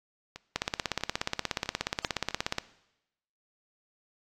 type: two click trains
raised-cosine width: 0.2 ms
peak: -10 / -23 dBFS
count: 35 / 4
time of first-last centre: 0.56-2.584 / 0.36-2.308 s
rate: 16.8 / 1.54 Hz
effects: noise-tail reverb RT60 0.9 s tail -18 dB re dry + AAC 64 kbps